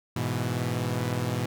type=chord; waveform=sawtooth; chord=E major; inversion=first; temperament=equal; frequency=103.83 / 123.47 / 164.81 Hz; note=G#2 / B2 / E3; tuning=0 / 0 / 0 cents; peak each=-28 / -25 / -30 dBFS; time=0.16-1.46 s; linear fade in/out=5 ms; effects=none